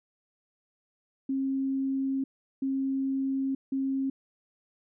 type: tone bursts at uneven times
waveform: sine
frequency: 269 Hz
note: C4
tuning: 48 cents sharp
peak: -26 dBFS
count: 3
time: 1.29-2.24 / 2.62-3.55 / 3.72-4.1 s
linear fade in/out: 5 ms
effects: none